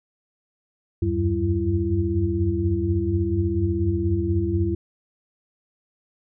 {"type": "tone cluster", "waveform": "sine", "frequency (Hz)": [79.3, 91.5, 95.7, 192, 337.6], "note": ["D#2", "F#2", "G2", "G3", "E4"], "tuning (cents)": [33, -19, -41, -36, 41], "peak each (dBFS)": [-27, -29, -24, -30, -24], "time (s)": [1.02, 4.75], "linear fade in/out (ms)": 5, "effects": []}